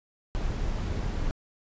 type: noise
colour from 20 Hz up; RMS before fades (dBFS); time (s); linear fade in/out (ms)
brown; -29; 0.35-1.31; 0
effects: resampled to 16000 Hz